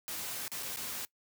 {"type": "noise with dropouts", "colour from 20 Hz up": "white", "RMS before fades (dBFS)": -39, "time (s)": [0.08, 1.05], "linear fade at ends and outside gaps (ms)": 0, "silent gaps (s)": [[0.48, 0.517], [0.626, 0.63], [0.761, 0.771]], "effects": ["noise-tail reverb RT60 0.1 s tail -21 dB re dry", "high-pass 80 Hz 12 dB/octave"]}